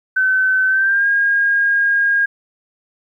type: tone with pitch glide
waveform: sine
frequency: 1525 to 1625 Hz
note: G6 to G#6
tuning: -48 to -38 cents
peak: -12 dBFS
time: 0.16-2.26 s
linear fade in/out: 10 ms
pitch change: +110 cents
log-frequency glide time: 0.67-1.07 s
effects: 9-bit